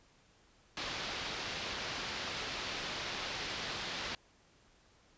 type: low-pass noise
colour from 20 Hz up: white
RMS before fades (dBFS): -40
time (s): 0.77-4.15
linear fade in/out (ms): 2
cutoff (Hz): 4700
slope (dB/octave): 24
effects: pink hiss -66 dBFS RMS until 5.17 s + resampled to 16000 Hz